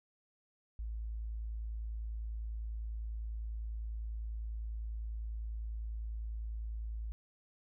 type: tone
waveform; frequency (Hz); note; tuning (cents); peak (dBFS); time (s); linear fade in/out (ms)
sine; 55; A1; 0; -37; 0.79-7.12; 0
effects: none